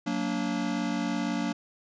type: chord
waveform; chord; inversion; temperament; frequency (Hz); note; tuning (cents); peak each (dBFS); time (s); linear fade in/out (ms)
square; Gb augmented; none; just; 185 / 231.2 / 289.1; Gb3 / Bb3 / D4; 0 / -14 / -27; -34 / -32 / -32; 0.06-1.53; 10
effects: resampled to 16000 Hz